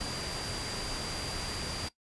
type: tone in noise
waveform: sine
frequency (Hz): 4749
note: D8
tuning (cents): +18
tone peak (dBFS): -40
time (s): 0-1.89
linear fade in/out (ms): 10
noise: pink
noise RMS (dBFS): -37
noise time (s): 0-1.89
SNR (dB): -6
effects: noise-tail reverb RT60 0.1 s tail -18 dB re dry + resampled to 24000 Hz